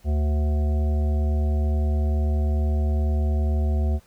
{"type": "harmonic tone with a mistuned harmonic", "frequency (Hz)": 74.2, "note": "D2", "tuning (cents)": 18, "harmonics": [1, 3, 5, 7, 9, 10], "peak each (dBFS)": [-19, -32, -37, -41, -39, -43], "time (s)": [0.04, 4], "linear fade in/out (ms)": 50, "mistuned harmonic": 9, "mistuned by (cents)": -21, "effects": ["pink hiss -58 dBFS RMS until 4.06 s"]}